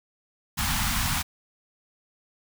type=band-stop noise; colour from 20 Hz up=pink; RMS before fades=-26 dBFS; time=0.57-1.23 s; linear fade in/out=20 ms; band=250 to 760 Hz; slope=48 dB/octave; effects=none